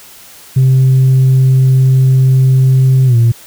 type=tone with pitch glide; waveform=sine; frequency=131.3 to 116.98 Hz; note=C3 to A#2; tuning=+6 to +7 cents; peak=-3 dBFS; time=0.56-3.32 s; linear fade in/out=10 ms; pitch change=-199 cents; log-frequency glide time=3.06-3.16 s; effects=tanh soft clip ceiling -3 dBFS + white hiss -37 dBFS RMS until 3.46 s